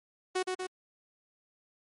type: tone with echo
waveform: sawtooth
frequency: 370 Hz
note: F#4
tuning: in tune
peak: -24 dBFS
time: 0.35-0.43 s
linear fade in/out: 10 ms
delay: 120 ms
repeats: 2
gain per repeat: -3 dB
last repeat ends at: 0.67 s
effects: MP3 48 kbps